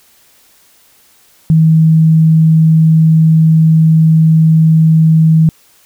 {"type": "tone", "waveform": "sine", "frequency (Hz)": 159.9, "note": "D#3", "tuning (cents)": 48, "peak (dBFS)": -4, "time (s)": [1.5, 5.49], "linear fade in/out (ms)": 0, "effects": ["white hiss -48 dBFS RMS until 5.85 s"]}